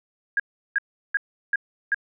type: tone bursts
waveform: sine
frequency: 1631 Hz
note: G#6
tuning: 32 cents flat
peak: -18 dBFS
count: 5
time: 0.37-1.945 s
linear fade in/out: 2 ms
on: 27 ms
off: 360 ms
effects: none